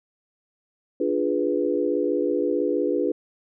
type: chord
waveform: sine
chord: D diminished seventh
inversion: none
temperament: equal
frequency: 293.7 / 349.2 / 415.3 / 493.9 Hz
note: D4 / F4 / Ab4 / Cb5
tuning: 0 / 0 / 0 / 0 cents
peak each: -26 dBFS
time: 1-3.12 s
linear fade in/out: 5 ms
effects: none